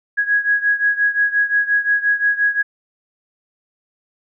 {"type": "beating tone pair", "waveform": "sine", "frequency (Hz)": [1658, 1663.7], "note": ["G#6", "G#6"], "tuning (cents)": [-3, 3], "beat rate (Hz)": 5.7, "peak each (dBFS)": [-16, -19], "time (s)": [0.17, 2.63], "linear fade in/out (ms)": 20, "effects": []}